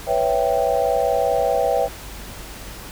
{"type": "chord", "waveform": "sine", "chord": "C# half-diminished seventh", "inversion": "third", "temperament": "equal", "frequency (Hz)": [493.9, 554.4, 659.3, 784], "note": ["B4", "C#5", "E5", "G5"], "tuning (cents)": [0, 0, 0, 0], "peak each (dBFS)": -22, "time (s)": [0.06, 1.89], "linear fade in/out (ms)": 50, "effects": ["added 50 Hz sine -39 dBFS peak until 2.91 s", "pink hiss -37 dBFS RMS until 2.91 s"]}